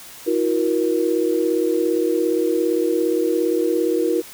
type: tone cluster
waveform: sine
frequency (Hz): 325 / 362.4 / 473.4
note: E4 / F#4 / A#4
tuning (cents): -24 / -36 / +27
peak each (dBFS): -21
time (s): 0.26-4.22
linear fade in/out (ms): 20
effects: white hiss -40 dBFS RMS until 4.33 s

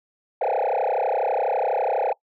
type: tone with frequency modulation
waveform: sine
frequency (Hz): 659.3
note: E5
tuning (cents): 0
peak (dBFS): -17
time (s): 0.41-2.13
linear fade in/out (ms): 5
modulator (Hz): 32.1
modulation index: 5.9
effects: noise-tail reverb RT60 0.1 s tail -22 dB re dry + tanh soft clip ceiling -19 dBFS

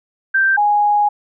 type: tone pair in turn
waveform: sine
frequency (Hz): 1568 / 828.3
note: G6 / G#5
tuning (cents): 0 / -5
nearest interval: major seventh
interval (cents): 1105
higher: first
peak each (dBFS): -11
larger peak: neither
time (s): 0.34-0.57 / 0.57-1.09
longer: second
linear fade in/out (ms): 10
effects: none

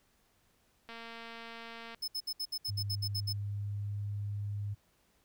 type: click train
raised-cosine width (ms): 0.3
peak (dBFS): -31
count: 244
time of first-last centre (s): 0.89-1.947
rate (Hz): 230
type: tone bursts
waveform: 45% pulse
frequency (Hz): 5210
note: E8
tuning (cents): -21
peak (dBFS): -34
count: 11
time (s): 2.02-3.33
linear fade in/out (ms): 10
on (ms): 60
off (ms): 65
type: tone with pitch glide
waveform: sine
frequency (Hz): 101.2 to 102.32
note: G#2 to G#2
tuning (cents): -44 to -25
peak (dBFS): -34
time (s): 2.68-4.75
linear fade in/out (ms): 20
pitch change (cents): +19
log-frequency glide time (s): 2.99-4.01
effects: pink hiss -71 dBFS RMS until 5.24 s

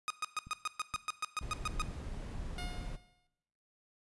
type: tone bursts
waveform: sawtooth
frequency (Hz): 1244.5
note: D#6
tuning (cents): 0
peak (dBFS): -29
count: 13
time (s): 0.08-1.819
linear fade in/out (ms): 0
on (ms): 23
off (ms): 120
type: click train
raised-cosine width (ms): 5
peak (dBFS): -37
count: 5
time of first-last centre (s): 0.47-2.357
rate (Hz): 2.12
type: noise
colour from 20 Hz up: brown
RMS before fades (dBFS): -41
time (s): 1.41-2.97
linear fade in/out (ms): 20
type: tone with exponential decay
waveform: 10% pulse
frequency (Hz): 716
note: F5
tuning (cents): +43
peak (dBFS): -32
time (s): 2.58-3.27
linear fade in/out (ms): 2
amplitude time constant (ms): 150
effects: noise-tail reverb RT60 0.8 s tail -17 dB re dry + resampled to 24000 Hz

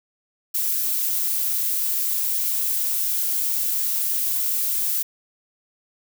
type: noise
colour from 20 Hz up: violet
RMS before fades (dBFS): -23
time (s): 0.54-5.03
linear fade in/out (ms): 10
effects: none

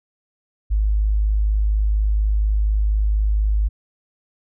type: tone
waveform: sine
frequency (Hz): 52.1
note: G#1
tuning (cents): +6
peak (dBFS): -15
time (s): 0.7-3.69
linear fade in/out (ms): 20
effects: none

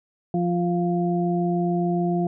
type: harmonic tone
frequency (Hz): 174.61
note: F3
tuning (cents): 0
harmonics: 1 / 2 / 4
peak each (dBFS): -22 / -25 / -28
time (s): 0.34-2.27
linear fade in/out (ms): 2
effects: none

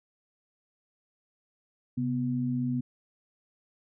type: tone pair together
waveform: sine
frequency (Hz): 131.7 / 246.9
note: C3 / B3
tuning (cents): +12 / 0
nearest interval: major seventh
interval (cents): 1088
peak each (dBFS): -31 / -28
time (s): 1.97-2.81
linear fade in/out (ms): 10
effects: none

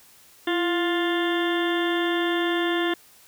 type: harmonic tone with a mistuned harmonic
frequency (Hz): 351.1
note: F4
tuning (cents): +9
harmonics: 1 / 2 / 3 / 4 / 5 / 6 / 8 / 9 / 10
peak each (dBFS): -23 / -32 / -33 / -35 / -30 / -37 / -37 / -37 / -34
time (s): 0.47-2.94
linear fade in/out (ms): 5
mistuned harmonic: 1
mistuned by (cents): -58
effects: white hiss -53 dBFS RMS until 3.27 s

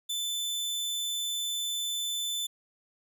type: tone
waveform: sawtooth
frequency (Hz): 3520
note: A7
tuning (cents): 0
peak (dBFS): -27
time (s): 0.09-2.47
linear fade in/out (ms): 10
effects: none

